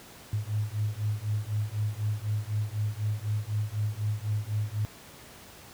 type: beating tone pair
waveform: sine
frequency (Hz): 103.9 / 107.9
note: G#2 / A2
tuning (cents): +1 / -33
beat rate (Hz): 4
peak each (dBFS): -30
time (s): 0.33-4.85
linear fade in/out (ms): 0
effects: pink hiss -49 dBFS RMS until 5.73 s + high-pass 60 Hz 12 dB/octave